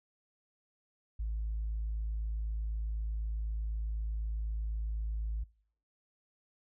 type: tone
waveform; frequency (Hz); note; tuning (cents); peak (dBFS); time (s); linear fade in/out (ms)
sine; 54; A1; -32; -31; 1.19-5.44; 10
effects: noise-tail reverb RT60 0.6 s tail -25 dB re dry + tanh soft clip ceiling -29 dBFS